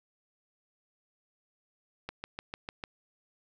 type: click train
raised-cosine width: 0.3 ms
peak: -21 dBFS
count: 6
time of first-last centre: 2.09-2.839 s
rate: 6.68 Hz
effects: none